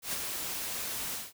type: noise with ADSR envelope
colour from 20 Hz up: white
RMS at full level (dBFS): -32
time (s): 0.02-1.33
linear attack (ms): 110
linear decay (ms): 19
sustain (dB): -4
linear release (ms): 190
effects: none